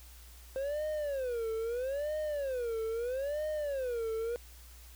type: tone with vibrato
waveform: triangle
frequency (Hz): 523.3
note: C5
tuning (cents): 0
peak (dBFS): -30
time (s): 0.56-4.36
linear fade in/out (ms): 0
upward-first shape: sine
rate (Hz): 0.77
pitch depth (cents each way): 280
effects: added 60 Hz sine -51 dBFS peak until 4.95 s + white hiss -57 dBFS RMS until 4.95 s